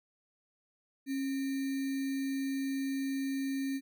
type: tone with sample-and-hold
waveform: sine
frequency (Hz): 271.3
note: C#4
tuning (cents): -37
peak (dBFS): -31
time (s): 1.06-3.81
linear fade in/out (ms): 50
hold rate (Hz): 2100
effects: none